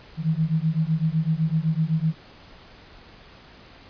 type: beating tone pair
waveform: sine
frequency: 155.56 / 163.46 Hz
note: D#3 / E3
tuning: 0 / -14 cents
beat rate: 7.9 Hz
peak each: -23 dBFS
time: 0.17-2.15 s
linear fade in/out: 50 ms
effects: pink hiss -48 dBFS RMS until 3.89 s + resampled to 11025 Hz